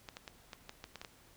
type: clicks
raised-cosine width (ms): 0.2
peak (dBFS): -27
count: 9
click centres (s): 0.088 / 0.169 / 0.278 / 0.532 / 0.694 / 0.841 / 0.957 / 1.015 / 1.048
effects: pink hiss -62 dBFS RMS until 1.36 s